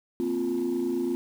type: chord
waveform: sine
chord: Bb suspended second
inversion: none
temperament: equal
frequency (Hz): 233.1 / 261.6 / 349.2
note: Bb3 / C4 / F4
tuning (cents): 0 / 0 / 0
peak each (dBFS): -32 / -28 / -26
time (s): 0.2-1.15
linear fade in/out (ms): 0
effects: tanh soft clip ceiling -20 dBFS + 8-bit